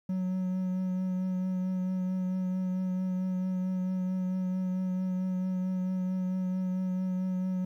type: tone with vibrato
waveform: triangle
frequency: 185 Hz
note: F#3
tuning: in tune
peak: -26 dBFS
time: 0.09-7.65 s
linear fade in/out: 5 ms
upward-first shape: triangle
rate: 4.5 Hz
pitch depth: 19 cents each way
effects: 11-bit